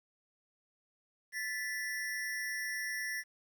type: ring-modulated tone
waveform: square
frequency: 1864.7 Hz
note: A#6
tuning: in tune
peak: -33 dBFS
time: 1.32-3.24 s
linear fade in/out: 50 ms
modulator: 114 Hz
effects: 11-bit